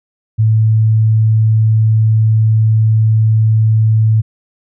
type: tone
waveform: sine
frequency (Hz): 110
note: A2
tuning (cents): 0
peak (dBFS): -7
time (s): 0.38-4.22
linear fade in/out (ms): 20
effects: none